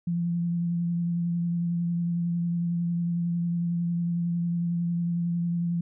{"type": "tone with vibrato", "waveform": "sine", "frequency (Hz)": 171.5, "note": "F3", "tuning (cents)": -31, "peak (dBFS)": -24, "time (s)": [0.07, 5.81], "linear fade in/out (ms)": 5, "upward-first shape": "triangle", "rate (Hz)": 11, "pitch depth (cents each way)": 21, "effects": []}